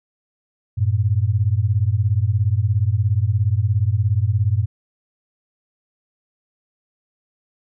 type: beating tone pair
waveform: sine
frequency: 95.3 / 112.3 Hz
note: G2 / A2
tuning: -48 / +36 cents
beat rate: 17 Hz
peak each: -18 / -18 dBFS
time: 0.77-4.66 s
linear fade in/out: 20 ms
effects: none